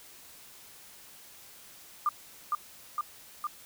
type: tone with echo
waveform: sine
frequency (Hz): 1200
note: D6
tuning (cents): +37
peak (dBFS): -23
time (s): 2.06-2.09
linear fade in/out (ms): 2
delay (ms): 460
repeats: 3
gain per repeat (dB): -2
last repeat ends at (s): 3.47
effects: white hiss -52 dBFS RMS until 3.65 s